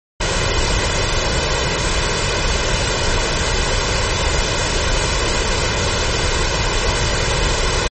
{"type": "noise with comb filter", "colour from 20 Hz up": "pink", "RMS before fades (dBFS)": -17, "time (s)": [0.2, 7.88], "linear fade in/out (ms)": 10, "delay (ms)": 2, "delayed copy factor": 0.55, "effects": ["MP3 32 kbps"]}